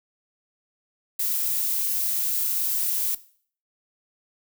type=noise; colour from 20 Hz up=violet; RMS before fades=-25 dBFS; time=1.19-3.15 s; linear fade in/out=5 ms; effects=noise-tail reverb RT60 0.5 s tail -17 dB re dry